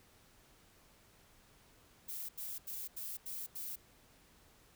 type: noise bursts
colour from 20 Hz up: violet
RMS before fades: -43 dBFS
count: 6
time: 2.08-3.76 s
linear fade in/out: 10 ms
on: 210 ms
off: 84 ms
effects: pink hiss -65 dBFS RMS until 4.75 s